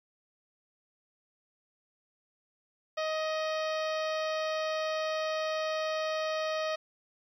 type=harmonic tone; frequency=627 Hz; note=D#5; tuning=13 cents sharp; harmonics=1 / 2 / 3 / 4 / 5 / 6 / 7 / 8 / 9; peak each=-31 / -37 / -41 / -43 / -45 / -47 / -48 / -49 / -50 dBFS; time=2.97-6.76 s; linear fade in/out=10 ms; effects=11-bit